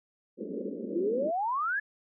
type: band-pass noise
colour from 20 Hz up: pink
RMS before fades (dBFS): -36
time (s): 0.37-1.32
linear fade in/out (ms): 50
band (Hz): 190 to 540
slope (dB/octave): 96
type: exponential sweep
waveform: sine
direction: up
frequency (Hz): 327.7 to 1741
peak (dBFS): -27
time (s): 0.95-1.8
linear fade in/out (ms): 10
effects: none